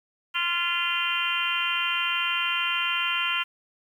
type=harmonic tone with a mistuned harmonic; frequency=346.6 Hz; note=F4; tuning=13 cents flat; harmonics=3 / 4 / 5 / 6 / 7 / 8 / 9; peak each=-33 / -30 / -37 / -35 / -33 / -28 / -30 dBFS; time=0.34-3.44 s; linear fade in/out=20 ms; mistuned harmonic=6; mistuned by=-28 cents; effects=9-bit